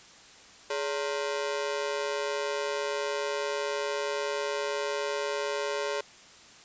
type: ring-modulated tone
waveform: sawtooth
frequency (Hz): 493.9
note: B4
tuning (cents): 0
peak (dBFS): -22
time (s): 0.7-6.01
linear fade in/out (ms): 5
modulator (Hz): 74.7
effects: white hiss -52 dBFS RMS until 6.64 s + resampled to 16000 Hz